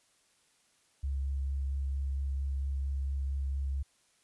sine tone with vibrato, 68.4 Hz, C#2, 23 cents flat, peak -30 dBFS, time 1.03-3.83 s, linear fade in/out 10 ms, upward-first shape triangle, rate 4.4 Hz, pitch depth 16 cents each way, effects white hiss -69 dBFS RMS until 4.23 s + resampled to 24000 Hz

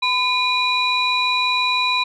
sine tone cluster, 1006 / 2435 / 3930 Hz, B5 / D#7 / B7, +32 / -38 / -9 cents, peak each -20 dBFS, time 0.02-2.04 s, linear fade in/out 10 ms, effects tanh soft clip ceiling -9 dBFS

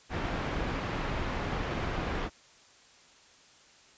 pink low-pass noise, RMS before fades -33 dBFS, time 0.09-2.3 s, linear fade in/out 50 ms, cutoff 2300 Hz, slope 12 dB/octave, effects white hiss -58 dBFS RMS until 3.97 s + resampled to 16000 Hz

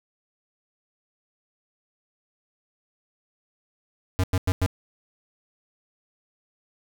square tone bursts, 92.5 Hz, F#2, in tune, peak -20 dBFS, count 4, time 4.19-4.662 s, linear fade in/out 0 ms, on 46 ms, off 96 ms, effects 8-bit

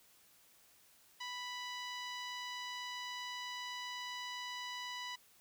10% pulse tone with low-pass filter, 987.8 Hz, B5, in tune, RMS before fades -44 dBFS, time 1.2-5.16 s, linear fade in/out 10 ms, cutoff 5100 Hz, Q 0.66, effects white hiss -66 dBFS RMS until 5.4 s

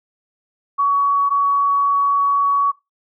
sine tone pair in turn, 1126 / 1126 Hz, C#6 / C#6, +27 / +27 cents, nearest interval unison, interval 0 cents, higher neither, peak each -13 dBFS, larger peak neither, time 0.78-1.3 / 1.3-2.72 s, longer second, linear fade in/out 20 ms, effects noise-tail reverb RT60 0.2 s tail -17 dB re dry

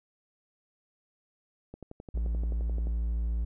click train, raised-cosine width 2 ms, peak -29 dBFS, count 14, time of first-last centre 1.74-2.87 s, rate 11.5 Hz
triangle tone, 57 Hz, A#1, 38 cents flat, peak -25 dBFS, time 2.14-3.45 s, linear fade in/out 10 ms
effects none

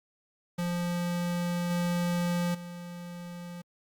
square tone with level steps, 174.61 Hz, F3, in tune, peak -29 / -27 / -40 dBFS, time 0.58-3.62 s, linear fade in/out 10 ms, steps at 1.7 / 2.54 s, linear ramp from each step 10 ms, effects Opus 48 kbps

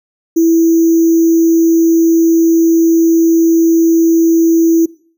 sine tone with sample-and-hold, 330.6 Hz, E4, 5 cents sharp, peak -6 dBFS, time 0.36-4.86 s, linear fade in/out 10 ms, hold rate 6300 Hz, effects noise-tail reverb RT60 0.5 s tail -22 dB re dry

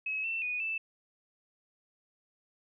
sine tone with pitch steps, 2567 / 2681 / 2476 / 2643 Hz, E7 / E7 / D#7 / E7, -47 / +29 / -9 / +4 cents, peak -31 dBFS, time 0.06-0.78 s, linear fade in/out 5 ms, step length 180 ms, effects none

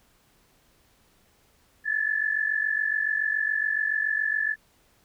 sine tone pair together, 1712.9 / 1760 Hz, A6 / A6, -47 / 0 cents, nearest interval unison, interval 47 cents, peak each -26 dBFS, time 1.84-4.56 s, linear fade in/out 50 ms, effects pink hiss -63 dBFS RMS until 5.04 s

